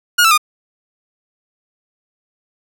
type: tone with pitch steps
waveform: sawtooth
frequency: 1435 / 1323.5 / 1220.7 Hz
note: F6 / E6 / D#6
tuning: +47 / +7 / -33 cents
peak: -5 dBFS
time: 0.18-0.378 s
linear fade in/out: 10 ms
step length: 66 ms
effects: none